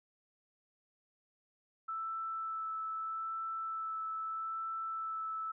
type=tone with vibrato; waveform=sine; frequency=1318.5 Hz; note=E6; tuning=in tune; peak=-36 dBFS; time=1.88-5.52 s; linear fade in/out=10 ms; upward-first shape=sine; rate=0.79 Hz; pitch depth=10 cents each way; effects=none